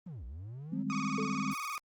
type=linear two-way sweep; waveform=triangle; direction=down then up; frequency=191.8 to 55 to 191.8 Hz; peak=-39 dBFS; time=0.06-0.83 s; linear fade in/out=5 ms; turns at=0.25 s
type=chord; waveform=sine; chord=Ab major seventh; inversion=second; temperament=equal; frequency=155.56 / 196 / 207.7 / 261.6 Hz; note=Eb3 / G3 / Ab3 / C4; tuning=0 / 0 / 0 / 0 cents; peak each=-41 / -38 / -37 / -36 dBFS; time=0.72-1.54 s; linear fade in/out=10 ms
type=tone with vibrato; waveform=30% pulse; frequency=1179 Hz; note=D6; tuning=6 cents sharp; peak=-33 dBFS; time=0.9-1.78 s; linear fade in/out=0 ms; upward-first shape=square; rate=20 Hz; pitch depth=85 cents each way
type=tone with exponential decay; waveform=sine; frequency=435.8 Hz; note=A4; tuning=17 cents flat; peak=-32 dBFS; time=1.18-1.46 s; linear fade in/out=5 ms; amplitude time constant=60 ms
effects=Opus 24 kbps